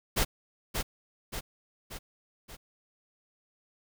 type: noise with echo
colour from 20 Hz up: pink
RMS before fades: -26 dBFS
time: 0.16-0.25 s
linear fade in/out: 20 ms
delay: 580 ms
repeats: 4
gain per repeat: -5 dB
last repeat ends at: 2.57 s
effects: none